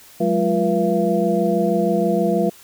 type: tone cluster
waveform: sine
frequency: 182.3 / 208.6 / 346.9 / 481.2 / 676 Hz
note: F#3 / G#3 / F4 / B4 / E5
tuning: -25 / +8 / -12 / -45 / +43 cents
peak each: -22 dBFS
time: 0.2-2.5 s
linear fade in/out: 10 ms
effects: white hiss -46 dBFS RMS until 2.63 s